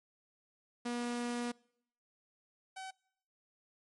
sawtooth tone pair in turn, 240.6 / 760.8 Hz, B3 / F#5, -45 / +48 cents, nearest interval octave + minor sixth, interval 1993 cents, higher second, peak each -31 / -39 dBFS, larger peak first, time 0.85-1.52 / 2.76-2.91 s, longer first, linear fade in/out 10 ms, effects noise-tail reverb RT60 0.7 s tail -25 dB re dry + MP3 48 kbps

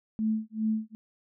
sine tone with tremolo, 218.6 Hz, A3, 11 cents flat, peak -23 dBFS, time 0.19-0.95 s, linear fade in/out 0 ms, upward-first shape sine, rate 2.5 Hz, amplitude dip 100%, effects none

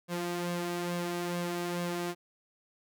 sawtooth tone with flanger, 174.61 Hz, F3, in tune, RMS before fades -34 dBFS, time 0.08-2.15 s, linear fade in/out 50 ms, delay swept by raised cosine 1.8 to 3.2 ms, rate 2.3 Hz, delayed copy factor +0.55, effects none

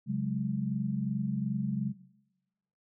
sine chord, C# suspended fourth, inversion none, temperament equal with one note detuned, 136.53 / 185 / 207.7 Hz, C#3 / F#3 / G#3, -26 / 0 / 0 cents, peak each -33 / -34 / -32 dBFS, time 0.06-1.94 s, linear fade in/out 50 ms, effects noise-tail reverb RT60 1.0 s tail -19 dB re dry

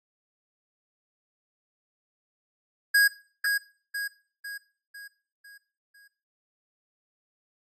square tone with echo, 1644 Hz, G#6, 18 cents flat, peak -18 dBFS, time 2.94-3.08 s, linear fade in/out 10 ms, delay 500 ms, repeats 6, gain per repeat -6 dB, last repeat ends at 6.08 s, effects noise-tail reverb RT60 0.4 s tail -17 dB re dry + AAC 48 kbps

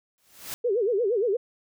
white noise with exponential growth, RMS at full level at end -32 dBFS, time 0.18-0.54 s, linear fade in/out 0 ms, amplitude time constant 78 ms
sine tone with vibrato, 436.2 Hz, A4, 15 cents flat, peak -21 dBFS, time 0.64-1.37 s, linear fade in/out 10 ms, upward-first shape sine, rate 8.6 Hz, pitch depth 230 cents each way
effects none

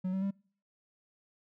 triangle tone with pitch steps, 185 / 190.86 / 196.91 Hz, F#3 / G3 / G3, 0 / -46 / +8 cents, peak -28 dBFS, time 0.04-0.31 s, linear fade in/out 10 ms, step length 90 ms, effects noise-tail reverb RT60 0.5 s tail -25 dB re dry

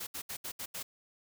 white noise bursts at uneven times, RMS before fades -40 dBFS, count 6, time 0-0.07 / 0.14-0.22 / 0.29-0.37 / 0.44-0.52 / 0.59-0.66 / 0.74-0.83 s, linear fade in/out 10 ms, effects none

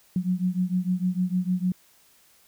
sine beating tone pair, 179.4 / 186 Hz, F3 / F#3, +47 / +9 cents, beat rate 6.6 Hz, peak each -25 / -26 dBFS, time 0.16-1.72 s, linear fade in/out 2 ms, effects white hiss -59 dBFS RMS until 2.47 s

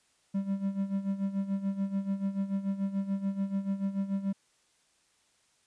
triangle tone with tremolo, 196 Hz, G3, in tune, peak -24 dBFS, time 0.34-4.33 s, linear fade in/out 10 ms, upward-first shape sine, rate 6.9 Hz, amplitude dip 75%, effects white hiss -69 dBFS RMS until 5.66 s + resampled to 22050 Hz

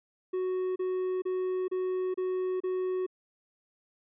triangle tone bursts, 370 Hz, F#4, in tune, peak -26 dBFS, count 6, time 0.33-3.065 s, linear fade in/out 10 ms, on 430 ms, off 31 ms, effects resampled to 8000 Hz

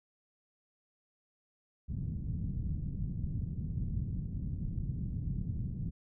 white low-pass noise, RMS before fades -36 dBFS, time 1.88-5.91 s, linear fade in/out 20 ms, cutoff 170 Hz, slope 24 dB/octave, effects none

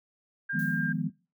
sine tone, 1601 Hz, G6, 36 cents sharp, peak -30 dBFS, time 0.49-0.93 s, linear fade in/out 10 ms
sine chord, F half-diminished seventh, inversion third, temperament equal, 155.56 / 174.61 / 207.7 / 246.9 Hz, Eb3 / F3 / Ab3 / Cb4, 0 / 0 / 0 / 0 cents, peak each -32 / -32 / -34 / -34 dBFS, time 0.53-1.1 s, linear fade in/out 20 ms
violet noise with exponential decay, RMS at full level -45 dBFS, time 0.59-1.05 s, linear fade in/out 1 ms, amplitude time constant 100 ms
effects noise-tail reverb RT60 0.3 s tail -18 dB re dry

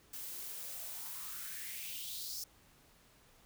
blue noise with high-pass filter sweep, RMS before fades -44 dBFS, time 0.13-2.44 s, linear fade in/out 5 ms, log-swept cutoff 250 to 5500 Hz, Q 4.2, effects pink hiss -65 dBFS RMS until 3.45 s

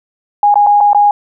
sine tone with dropouts, 823 Hz, G#5, 16 cents flat, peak -5 dBFS, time 0.43-1.11 s, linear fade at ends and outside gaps 2 ms, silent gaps 0.542-0.556 / 0.665-0.669 / 0.805-0.809 / 0.932-0.947 s, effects none

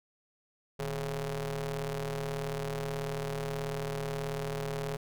sawtooth ring-modulated tone, 133.9 Hz, C3, 40 cents sharp, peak -26 dBFS, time 0.79-4.97 s, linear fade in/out 10 ms, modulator 287 Hz, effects none

